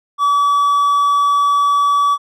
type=tone; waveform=triangle; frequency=1145 Hz; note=D6; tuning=44 cents flat; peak=-9 dBFS; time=0.18-2.18 s; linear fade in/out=50 ms; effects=none